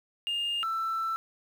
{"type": "tone pair in turn", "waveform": "sine", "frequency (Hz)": [2822, 1331.8], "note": ["F7", "E6"], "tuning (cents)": [17, 17], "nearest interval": "octave + minor second", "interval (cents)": 1300, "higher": "first", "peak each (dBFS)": -26, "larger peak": "neither", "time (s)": [[0.27, 0.63], [0.63, 1.16]], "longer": "second", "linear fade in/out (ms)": 0, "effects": ["tanh soft clip ceiling -26 dBFS", "9-bit"]}